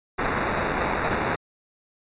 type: noise with sample-and-hold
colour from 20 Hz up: white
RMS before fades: -25 dBFS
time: 0.18-1.36 s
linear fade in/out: 10 ms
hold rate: 3150 Hz
effects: resampled to 8000 Hz